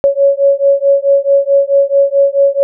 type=beating tone pair; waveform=sine; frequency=554.4 / 559 Hz; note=C#5 / C#5; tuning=0 / +14 cents; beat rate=4.6 Hz; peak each=-10 dBFS; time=0.04-2.63 s; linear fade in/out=0 ms; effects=none